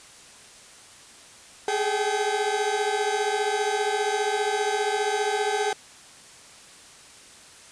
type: tone cluster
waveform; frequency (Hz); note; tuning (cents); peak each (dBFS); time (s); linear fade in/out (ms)
30% pulse; 411.6 / 426.6 / 772; G#4 / G#4 / G5; -16 / +46 / -27; -25; 1.68-5.73; 2
effects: white hiss -48 dBFS RMS until 7.71 s + resampled to 22050 Hz